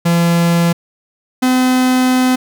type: tone pair in turn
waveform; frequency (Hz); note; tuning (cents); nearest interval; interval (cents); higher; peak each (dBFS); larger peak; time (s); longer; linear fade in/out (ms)
45% pulse; 170.2 / 255; F3 / C4; -44 / -44; perfect fifth; 700; second; -10; neither; 0.05-0.73 / 1.42-2.36; second; 10
effects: none